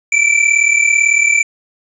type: tone pair together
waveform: square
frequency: 2311 / 2349 Hz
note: D7 / D7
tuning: -28 / 0 cents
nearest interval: unison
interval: 28 cents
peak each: -13 dBFS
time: 0.12-1.43 s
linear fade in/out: 5 ms
effects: resampled to 22050 Hz + 7-bit